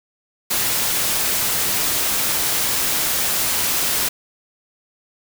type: noise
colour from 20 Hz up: white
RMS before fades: -20 dBFS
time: 0.5-4.09 s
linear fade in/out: 10 ms
effects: none